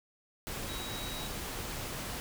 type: tone in noise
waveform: sine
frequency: 3837 Hz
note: A#7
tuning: 49 cents sharp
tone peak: -43 dBFS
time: 0.69-1.27 s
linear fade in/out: 0 ms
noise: pink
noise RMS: -39 dBFS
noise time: 0.47-2.2 s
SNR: -7 dB
effects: none